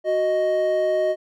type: tone pair together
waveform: triangle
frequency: 370 / 622.3 Hz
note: F#4 / D#5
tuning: 0 / 0 cents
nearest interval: major sixth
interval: 900 cents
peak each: -23 / -17 dBFS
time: 0.04-1.16 s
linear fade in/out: 50 ms
effects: none

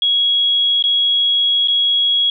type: tone with dropouts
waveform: sine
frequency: 3322 Hz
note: G#7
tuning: in tune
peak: -12 dBFS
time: 0.02-2.3 s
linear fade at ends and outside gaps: 2 ms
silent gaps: 0.825-0.839 / 1.675-1.682 s
effects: none

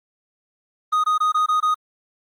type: tone bursts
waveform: triangle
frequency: 1244.5 Hz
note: D#6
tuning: in tune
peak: -14 dBFS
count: 6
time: 0.92-1.745 s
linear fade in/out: 10 ms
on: 120 ms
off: 21 ms
effects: Opus 24 kbps

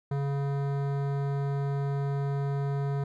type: tone with hard clipping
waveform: sine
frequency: 140 Hz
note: C#3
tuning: 18 cents sharp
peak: -29 dBFS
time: 0.11-3.04 s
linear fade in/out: 5 ms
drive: 16 dB
effects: none

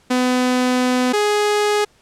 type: tone pair in turn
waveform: sawtooth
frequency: 251.5 / 416.8 Hz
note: B3 / G#4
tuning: +32 / +6 cents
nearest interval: major sixth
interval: 874 cents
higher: second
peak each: -11 dBFS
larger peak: neither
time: 0.1-1.13 / 1.13-1.85 s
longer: first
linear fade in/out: 10 ms
effects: pink hiss -55 dBFS RMS until 2.01 s + low-pass 9000 Hz 12 dB/octave

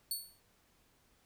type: tone with exponential decay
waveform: 10% pulse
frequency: 4435 Hz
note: C#8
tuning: in tune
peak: -25 dBFS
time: 0.11-0.4 s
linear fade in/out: 2 ms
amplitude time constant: 61 ms
effects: pink hiss -70 dBFS RMS until 1.25 s

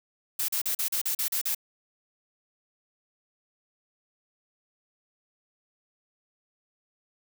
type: noise bursts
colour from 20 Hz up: blue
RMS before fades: -28 dBFS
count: 9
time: 0.39-1.548 s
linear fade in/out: 5 ms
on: 94 ms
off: 39 ms
effects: none

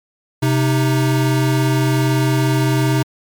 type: tone pair together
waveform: square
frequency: 130.8 / 311.1 Hz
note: C3 / D#4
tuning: 0 / 0 cents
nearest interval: octave + minor third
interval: 1500 cents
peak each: -15 / -20 dBFS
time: 0.42-3.03 s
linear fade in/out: 10 ms
effects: MP3 96 kbps

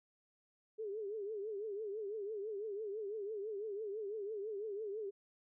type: tone with vibrato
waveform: sine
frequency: 417.6 Hz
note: G#4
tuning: 10 cents sharp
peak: -39 dBFS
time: 0.78-5.11 s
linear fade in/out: 20 ms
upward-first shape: triangle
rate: 6 Hz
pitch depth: 140 cents each way
effects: none

